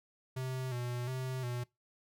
square tone with vibrato, 125.9 Hz, B2, 34 cents sharp, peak -36 dBFS, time 0.36-1.64 s, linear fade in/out 10 ms, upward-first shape square, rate 1.4 Hz, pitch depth 51 cents each way, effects noise-tail reverb RT60 0.2 s tail -23 dB re dry

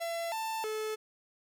45% pulse tone with pitch steps, 674 / 888 / 433.2 Hz, E5 / A5 / A4, +38 / +16 / -27 cents, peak -33 dBFS, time 0-0.96 s, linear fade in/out 20 ms, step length 320 ms, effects none

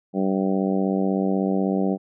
harmonic tone, 96.2 Hz, G2, 32 cents flat, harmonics 2 / 3 / 4 / 5 / 6 / 7 / 8, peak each -22 / -26 / -28 / -30 / -32 / -33 / -34 dBFS, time 0.13-1.98 s, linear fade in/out 50 ms, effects none

